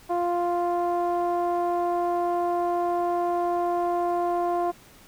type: tone with low-pass filter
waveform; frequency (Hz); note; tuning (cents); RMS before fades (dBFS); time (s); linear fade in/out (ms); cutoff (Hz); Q
sawtooth; 349.2; F4; 0; -25; 0.09-4.72; 20; 850; 8.2
effects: pink hiss -52 dBFS RMS until 5.07 s